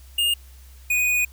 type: tone pair in turn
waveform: square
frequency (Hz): 2830 / 2476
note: F7 / D#7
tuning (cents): +22 / -9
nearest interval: major second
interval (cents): 231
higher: first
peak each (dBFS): -19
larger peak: neither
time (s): 0.18-0.34 / 0.9-1.25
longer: second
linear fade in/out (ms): 5
effects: added 65 Hz sine -43 dBFS peak until 1.32 s + white hiss -54 dBFS RMS until 1.32 s